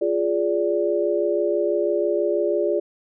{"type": "chord", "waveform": "sine", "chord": "D diminished", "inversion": "first", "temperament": "equal with one note detuned", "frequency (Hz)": [349.2, 415.3, 581.9], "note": ["F4", "Ab4", "D5"], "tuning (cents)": [0, 0, -16], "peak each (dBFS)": -23, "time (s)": [0.01, 2.8], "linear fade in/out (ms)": 10, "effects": []}